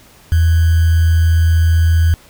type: tone with sample-and-hold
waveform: sine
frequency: 82.41 Hz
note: E2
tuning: in tune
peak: -8 dBFS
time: 0.32-2.14 s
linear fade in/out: 0 ms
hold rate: 1575 Hz
effects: pink hiss -45 dBFS RMS until 2.29 s